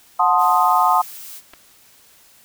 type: chord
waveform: sine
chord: F# diminished seventh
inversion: none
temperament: equal with one note detuned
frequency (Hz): 727.3 / 880 / 1046.5 / 1244.5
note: F#5 / A5 / C6 / Eb6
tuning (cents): -30 / 0 / 0 / 0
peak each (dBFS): -18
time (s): 0.19-1.02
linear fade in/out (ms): 10
type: noise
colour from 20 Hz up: blue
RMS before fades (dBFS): -36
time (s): 0.37-1.42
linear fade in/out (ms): 50
type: clicks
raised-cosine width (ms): 0.3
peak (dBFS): -25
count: 2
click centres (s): 1.535 / 1.538
effects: white hiss -51 dBFS RMS until 2.44 s